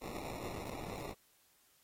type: noise with sample-and-hold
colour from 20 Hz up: blue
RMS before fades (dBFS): -44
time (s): 0.01-1.14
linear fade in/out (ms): 20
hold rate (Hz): 1575
effects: white hiss -70 dBFS RMS until 1.83 s + AAC 48 kbps